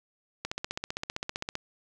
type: click train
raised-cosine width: 0.2 ms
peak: -15 dBFS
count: 18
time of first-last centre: 0.45-1.554 s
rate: 15.4 Hz
effects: none